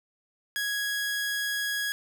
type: tone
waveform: sawtooth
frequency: 1661.2 Hz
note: G#6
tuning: in tune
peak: -24 dBFS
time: 0.56-1.92 s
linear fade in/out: 0 ms
effects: none